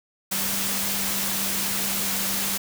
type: tone in noise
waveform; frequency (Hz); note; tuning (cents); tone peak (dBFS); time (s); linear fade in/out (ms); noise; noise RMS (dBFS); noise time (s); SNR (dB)
sine; 196; G3; 0; -35; 0.31-2.58; 10; white; -26; 0.31-2.58; -12
effects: none

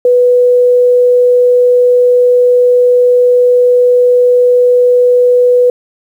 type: tone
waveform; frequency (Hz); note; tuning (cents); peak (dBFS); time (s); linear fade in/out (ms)
sine; 493.3; B4; -2; -4; 0.05-5.7; 2
effects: 7-bit

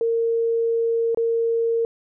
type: tone with dropouts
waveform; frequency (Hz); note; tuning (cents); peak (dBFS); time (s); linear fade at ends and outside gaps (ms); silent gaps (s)
sine; 459.9; A#4; -23; -18; 0.01-1.85; 1; 1.147-1.173
effects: none

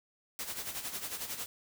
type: noise with tremolo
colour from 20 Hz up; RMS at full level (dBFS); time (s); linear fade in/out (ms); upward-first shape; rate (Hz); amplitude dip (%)
white; -37; 0.39-1.46; 0; sine; 11; 65
effects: none

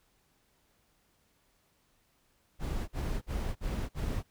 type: noise bursts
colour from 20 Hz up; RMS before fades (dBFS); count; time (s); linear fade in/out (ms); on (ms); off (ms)
brown; -33; 5; 2.59-4.232; 50; 290; 48
effects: pink hiss -71 dBFS RMS until 4.3 s

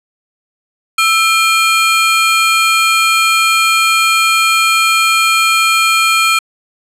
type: ring-modulated tone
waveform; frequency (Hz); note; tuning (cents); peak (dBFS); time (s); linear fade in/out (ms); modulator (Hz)
35% pulse; 1864.7; A#6; 0; -4; 0.98-6.39; 5; 543
effects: low-pass 12000 Hz 12 dB/octave

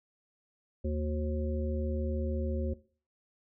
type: harmonic tone with a mistuned harmonic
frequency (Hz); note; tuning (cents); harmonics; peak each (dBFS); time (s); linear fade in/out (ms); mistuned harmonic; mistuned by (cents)
76.6; D#2; -27; 1 / 3 / 5 / 7; -31 / -36 / -38 / -39; 0.84-2.74; 10; 5; -63
effects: noise-tail reverb RT60 0.4 s tail -18 dB re dry

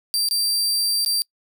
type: tone with dropouts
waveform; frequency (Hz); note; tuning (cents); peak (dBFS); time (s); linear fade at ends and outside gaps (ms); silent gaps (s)
sawtooth; 4699; D8; 0; -16; 0.14-1.22; 0; 0.287-0.31 / 1.048-1.061
effects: noise-tail reverb RT60 0.1 s tail -26 dB re dry

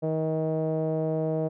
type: tone with low-pass filter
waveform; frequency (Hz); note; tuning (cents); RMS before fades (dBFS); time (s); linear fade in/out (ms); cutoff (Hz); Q
sawtooth; 158.3; D#3; +30; -27; 0.02-1.49; 20; 570; 6.6
effects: none

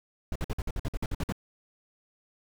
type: noise bursts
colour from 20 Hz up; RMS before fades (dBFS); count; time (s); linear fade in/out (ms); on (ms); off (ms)
brown; -30; 12; 0.32-1.324; 2; 36; 52
effects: none

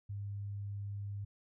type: tone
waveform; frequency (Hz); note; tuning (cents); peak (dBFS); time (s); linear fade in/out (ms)
sine; 101; G#2; -48; -38; 0.09-1.25; 10
effects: none

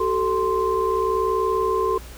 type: tone cluster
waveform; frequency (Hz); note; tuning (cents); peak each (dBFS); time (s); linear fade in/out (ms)
sine; 380.7 / 441.4 / 1044; F#4 / A4 / C6; +49 / +5 / -4; -23; 0-1.98; 5
effects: added 60 Hz sine -38 dBFS peak until 2.17 s + pink hiss -43 dBFS RMS until 2.17 s

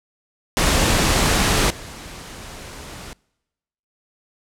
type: noise with level steps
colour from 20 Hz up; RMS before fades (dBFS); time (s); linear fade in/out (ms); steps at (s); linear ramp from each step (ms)
pink; -17 / -36; 0.57-3.13; 0; 1.7; 5
effects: noise-tail reverb RT60 1.0 s tail -26 dB re dry + low-pass 10000 Hz 12 dB/octave

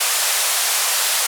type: band-pass noise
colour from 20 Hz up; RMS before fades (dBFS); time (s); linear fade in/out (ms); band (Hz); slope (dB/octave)
white; -19; 0-1.27; 10; 560 to 12000; 24
effects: none

